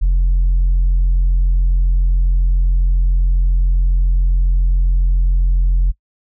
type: tone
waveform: sine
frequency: 43.65 Hz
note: F1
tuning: in tune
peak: -8 dBFS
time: 0.01-5.92 s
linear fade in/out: 20 ms
effects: noise-tail reverb RT60 0.1 s tail -23 dB re dry + tanh soft clip ceiling -9 dBFS